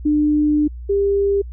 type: tone pair in turn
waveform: sine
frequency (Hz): 299 / 399.1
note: D4 / G4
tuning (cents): +31 / +31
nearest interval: perfect fourth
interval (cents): 500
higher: second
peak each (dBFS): -13 / -14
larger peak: first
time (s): 0.05-0.68 / 0.89-1.42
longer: first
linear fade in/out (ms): 10
effects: added 60 Hz sine -29 dBFS peak until 1.52 s